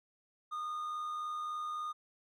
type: tone with amplitude modulation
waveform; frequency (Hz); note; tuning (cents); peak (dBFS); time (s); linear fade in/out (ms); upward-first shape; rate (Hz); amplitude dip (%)
triangle; 1225; D#6; -27; -33; 0.51-1.93; 20; sine; 83.5; 30
effects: none